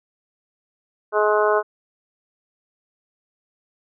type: harmonic tone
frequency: 211.2 Hz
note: G#3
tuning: 29 cents sharp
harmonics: 2 / 3 / 4 / 5 / 6 / 7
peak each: -19 / -21 / -26 / -23 / -26 / -26 dBFS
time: 1.12-1.63 s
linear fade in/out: 50 ms
effects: none